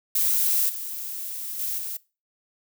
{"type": "noise with level steps", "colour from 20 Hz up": "violet", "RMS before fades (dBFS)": [-22, -33, -28, -32], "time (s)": [0.15, 1.97], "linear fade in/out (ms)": 5, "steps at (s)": [0.69, 1.59, 1.78], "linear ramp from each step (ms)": 5, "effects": ["noise-tail reverb RT60 0.3 s tail -21 dB re dry"]}